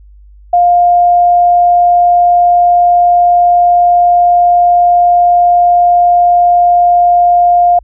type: tone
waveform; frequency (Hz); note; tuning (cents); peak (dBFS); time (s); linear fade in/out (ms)
sine; 704; F5; +14; -4; 0.53-7.79; 5
effects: added 50 Hz sine -35 dBFS peak until 7.83 s